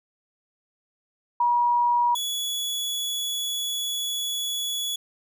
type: tone pair in turn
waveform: sine / sawtooth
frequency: 960 / 3393 Hz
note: B5 / G#7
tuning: -49 / +36 cents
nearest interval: octave + minor seventh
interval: 2185 cents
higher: second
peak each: -18 / -23 dBFS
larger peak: first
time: 1.4-2.15 / 2.15-4.96 s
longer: second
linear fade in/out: 5 ms
effects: none